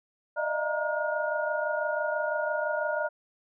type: tone cluster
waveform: sine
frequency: 604 / 630 / 681 / 935 / 1433 Hz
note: D5 / D#5 / F5 / A#5 / F6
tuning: +48 / +21 / -44 / +5 / +44 cents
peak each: -30 / -34 / -37 / -35 / -32 dBFS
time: 0.36-3.09 s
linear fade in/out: 20 ms
effects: none